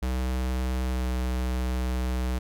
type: tone with pitch glide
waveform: square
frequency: 63.6 to 62.87 Hz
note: C2 to B1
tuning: -48 to +32 cents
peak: -26 dBFS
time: 0.02-2.39 s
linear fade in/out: 10 ms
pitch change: -20 cents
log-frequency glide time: 0.86-1.06 s
effects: none